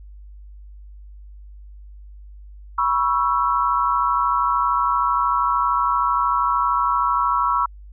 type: tone cluster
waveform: sine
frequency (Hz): 975 / 1108 / 1326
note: B5 / C#6 / E6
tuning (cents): -23 / -1 / +10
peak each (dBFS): -21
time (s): 2.78-7.66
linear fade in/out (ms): 5
effects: added 50 Hz sine -38 dBFS peak until 7.92 s